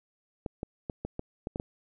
clicks, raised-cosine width 2 ms, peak -20 dBFS, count 8, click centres 0.462 / 0.631 / 0.898 / 1.05 / 1.194 / 1.471 / 1.559 / 1.599 s, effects none

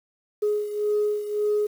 sine beating tone pair, 418.2 / 420 Hz, G#4 / G#4, +12 / +19 cents, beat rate 1.8 Hz, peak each -22 / -27 dBFS, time 0.42-1.67 s, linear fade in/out 10 ms, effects tanh soft clip ceiling -16 dBFS + 8-bit

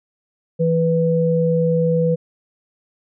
sine tone pair together, 164.82 / 493.9 Hz, E3 / B4, 0 / 0 cents, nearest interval octave + perfect fifth, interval 1900 cents, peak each -17 dBFS, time 0.59-2.16 s, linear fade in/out 20 ms, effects none

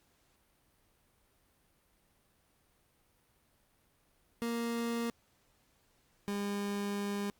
30% pulse tone pair in turn, 233.5 / 202.5 Hz, A#3 / G#3, +3 / -43 cents, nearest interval major second, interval 246 cents, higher first, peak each -30 / -31 dBFS, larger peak first, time 4.42-5.1 / 6.28-7.3 s, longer second, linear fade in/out 0 ms, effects pink hiss -71 dBFS RMS until 7.39 s + Opus 48 kbps

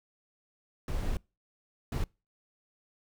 brown noise bursts at uneven times, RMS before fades -31 dBFS, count 2, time 0.88-1.17 / 1.92-2.04 s, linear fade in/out 2 ms, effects noise-tail reverb RT60 0.3 s tail -26 dB re dry

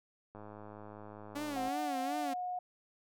click train, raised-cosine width 1 ms, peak -35 dBFS, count 141, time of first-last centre 0.35-1.683 s, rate 105 Hz
sawtooth tone with vibrato, 281 Hz, C#4, 24 cents sharp, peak -33 dBFS, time 1.35-2.34 s, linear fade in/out 10 ms, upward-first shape sine, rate 2.7 Hz, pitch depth 120 cents each way
sine tone with pitch glide, 740 to 724.4 Hz, F#5 to F#5, 0 to -37 cents, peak -35 dBFS, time 1.56-2.59 s, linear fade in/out 5 ms, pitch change -37 cents, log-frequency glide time 1.71-2.26 s
effects none

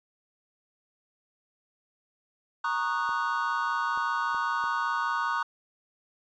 triangle chord, D# minor seventh, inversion second, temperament equal with one note detuned, 932.3 / 1108.7 / 1233.8 / 1480 Hz, A#5 / C#6 / D#6 / F#6, 0 / 0 / -15 / 0 cents, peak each -30 dBFS, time 2.64-5.43 s, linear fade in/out 5 ms
clicks, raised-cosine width 1 ms, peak -32 dBFS, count 4, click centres 3.092 / 3.975 / 4.346 / 4.64 s
effects resampled to 16000 Hz

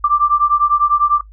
sine beating tone pair, 1174.7 / 1184.7 Hz, D6 / D6, 0 / +15 cents, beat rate 10 Hz, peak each -14 dBFS, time 0.04-1.21 s, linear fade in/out 5 ms, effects noise-tail reverb RT60 0.1 s tail -19 dB re dry + added 51 Hz sine -37 dBFS peak until 1.32 s

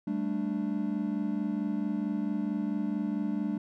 triangle chord, G suspended second, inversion none, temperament just, 196 / 220.5 / 294 Hz, G3 / A3 / D4, 0 / +4 / +2 cents, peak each -31 dBFS, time 0.07-3.58 s, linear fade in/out 5 ms, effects none

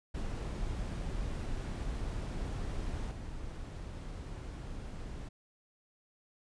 brown noise with level steps, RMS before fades -37 / -42 dBFS, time 0.14-5.29 s, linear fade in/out 10 ms, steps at 3.11 s, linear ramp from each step 2 ms, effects resampled to 22050 Hz

